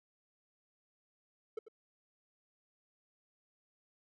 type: tone with echo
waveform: triangle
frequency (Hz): 440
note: A4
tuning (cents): 0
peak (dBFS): -34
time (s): 1.57-1.59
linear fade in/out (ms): 5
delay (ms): 94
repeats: 1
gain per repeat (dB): -13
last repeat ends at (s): 1.684
effects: none